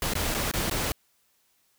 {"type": "noise with dropouts", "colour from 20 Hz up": "pink", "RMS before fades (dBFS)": -28, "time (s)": [0.02, 0.92], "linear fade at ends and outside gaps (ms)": 1, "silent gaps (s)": [[0.136, 0.153], [0.343, 0.347], [0.514, 0.537], [0.698, 0.711]], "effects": ["white hiss -68 dBFS RMS until 1.78 s"]}